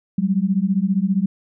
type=beating tone pair; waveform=sine; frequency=185.5 / 200.5 Hz; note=F#3 / G3; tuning=+5 / +39 cents; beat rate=15 Hz; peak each=-19 dBFS; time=0.18-1.26 s; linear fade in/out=5 ms; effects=none